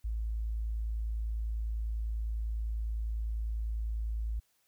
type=tone; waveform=sine; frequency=55 Hz; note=A1; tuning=in tune; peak=-31 dBFS; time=0.04-4.4 s; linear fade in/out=10 ms; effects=white hiss -73 dBFS RMS until 4.67 s